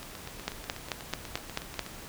two click trains, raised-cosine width 0.2 ms, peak -12 / -23 dBFS, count 7 / 16, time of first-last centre 0.48-1.793 / 0.03-1.864 s, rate 4.57 / 8.18 Hz, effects pink hiss -45 dBFS RMS until 2.08 s

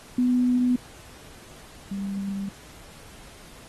sine tone pair in turn, 248.4 / 197.16 Hz, B3 / G3, +10 / +10 cents, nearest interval major third, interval 400 cents, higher first, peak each -18 / -27 dBFS, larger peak first, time 0.18-0.76 / 1.91-2.49 s, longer neither, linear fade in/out 5 ms, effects pink hiss -48 dBFS RMS until 3.68 s + AAC 32 kbps

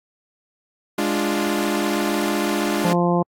sawtooth chord, D diminished, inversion second, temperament equal, 207.7 / 293.7 / 349.2 Hz, Ab3 / D4 / F4, 0 / 0 / 0 cents, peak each -20 dBFS, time 0.98-2.93 s, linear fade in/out 5 ms
harmonic tone, 174.3 Hz, F3, 3 cents flat, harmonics 1 / 2 / 3 / 4 / 5 / 6, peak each -19 / -22 / -24 / -25 / -26 / -27 dBFS, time 2.84-3.23 s, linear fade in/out 10 ms
effects AAC 64 kbps

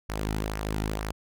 sawtooth tone with flanger, 52.7 Hz, G#1, 26 cents sharp, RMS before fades -31 dBFS, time 0.09-1.12 s, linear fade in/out 5 ms, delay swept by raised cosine 0.25 to 1.85 ms, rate 2.1 Hz, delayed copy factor -0.5, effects none

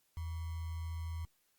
sine tone with sample-and-hold, 82 Hz, E2, 9 cents flat, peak -37 dBFS, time 0.17-1.25 s, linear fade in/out 0 ms, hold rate 1050 Hz, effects white hiss -75 dBFS RMS until 1.58 s + Opus 48 kbps

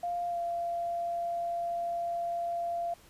sine tone with pitch glide, 698.5 to 687.7 Hz, F5 to F5, 0 to -27 cents, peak -30 dBFS, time 0.03-2.94 s, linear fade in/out 5 ms, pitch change -27 cents, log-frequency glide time 0.28-0.38 s, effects pink hiss -58 dBFS RMS until 3.09 s + resampled to 32000 Hz

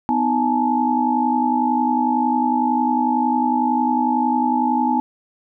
sine tone cluster, 249.7 / 311.7 / 848 / 899 Hz, B3 / D#4 / G#5 / A5, +19 / +3 / +36 / +37 cents, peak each -20 / -25 / -19 / -24 dBFS, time 0.09-5 s, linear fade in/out 0 ms, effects none

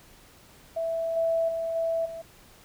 sine tone with level steps, 659.3 Hz, E5, in tune, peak -26 / -22 / -27 / -24 / -35 dBFS, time 0.76-2.22 s, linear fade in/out 10 ms, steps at 1.16 / 1.48 / 1.75 / 2.05 s, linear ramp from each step 10 ms, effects pink hiss -54 dBFS RMS until 2.64 s

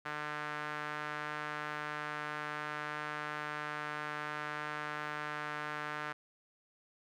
sawtooth tone with band-pass filter, 150.1 Hz, D3, 38 cents sharp, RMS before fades -40 dBFS, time 0.05-6.13 s, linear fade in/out 10 ms, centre 1500 Hz, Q 2, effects none

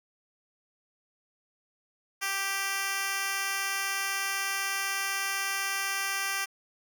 10% pulse tone with high-pass filter, 392 Hz, G4, in tune, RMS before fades -31 dBFS, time 2.21-6.46 s, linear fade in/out 20 ms, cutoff 1400 Hz, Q 0.58, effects none

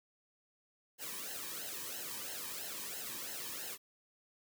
white noise with flanger, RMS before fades -43 dBFS, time 0.98-3.78 s, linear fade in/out 50 ms, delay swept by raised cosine 0.84 to 1.47 ms, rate 3 Hz, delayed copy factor -0.8, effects none

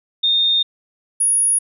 sine tone pair in turn, 3659 / 10400 Hz, A#7 / E9, -33 / -24 cents, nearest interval octave + tritone, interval 1809 cents, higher second, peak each -13 / -13 dBFS, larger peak neither, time 0.23-0.63 / 1.2-1.59 s, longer first, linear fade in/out 10 ms, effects none

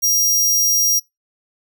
sawtooth tone, 5700 Hz, F8, 34 cents sharp, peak -11 dBFS, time 0.02-1 s, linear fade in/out 20 ms, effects noise-tail reverb RT60 0.2 s tail -25 dB re dry

